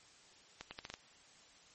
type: accelerating click train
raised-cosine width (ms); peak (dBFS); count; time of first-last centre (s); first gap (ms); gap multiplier
0.2; -26; 6; 0.61-0.94; 100; 0.79
effects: white hiss -62 dBFS RMS until 1.74 s + MP3 32 kbps